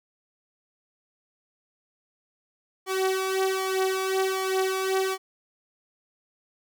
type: tone with flanger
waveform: sawtooth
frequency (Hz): 380.1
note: F#4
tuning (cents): +47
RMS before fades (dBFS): -26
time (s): 2.86-5.18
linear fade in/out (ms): 50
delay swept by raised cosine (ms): 1.7 to 3.5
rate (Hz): 1.3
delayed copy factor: +0.8
effects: none